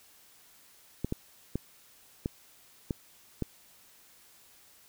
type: clicks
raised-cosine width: 3 ms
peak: -17 dBFS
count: 6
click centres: 1.046 / 1.124 / 1.556 / 2.259 / 2.908 / 3.423 s
effects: white hiss -59 dBFS RMS until 4.88 s